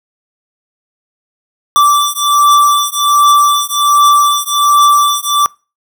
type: beating tone pair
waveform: square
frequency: 1166 / 1167.3 Hz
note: D6 / D6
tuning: -13 / -11 cents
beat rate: 1.3 Hz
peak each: -11 dBFS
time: 1.76-5.46 s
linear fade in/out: 0 ms
effects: noise-tail reverb RT60 0.3 s tail -23 dB re dry